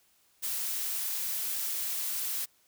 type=noise; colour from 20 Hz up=blue; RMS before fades=-33 dBFS; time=0.42-2.46 s; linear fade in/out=20 ms; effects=white hiss -67 dBFS RMS until 2.67 s